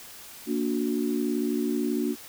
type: chord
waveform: sine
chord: Bb augmented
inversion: none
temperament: just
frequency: 233.1 / 291.4 / 364.2 Hz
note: Bb3 / D4 / F#4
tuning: 0 / -13 / -27 cents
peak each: -28 / -28 / -30 dBFS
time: 0.46-2.16 s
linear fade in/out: 50 ms
effects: white hiss -45 dBFS RMS until 2.28 s